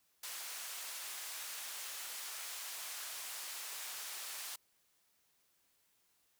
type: band-pass noise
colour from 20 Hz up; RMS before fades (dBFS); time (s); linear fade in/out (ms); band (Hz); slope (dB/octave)
white; -45; 0.23-4.56; 5; 770 to 13000; 12
effects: white hiss -75 dBFS RMS until 6.39 s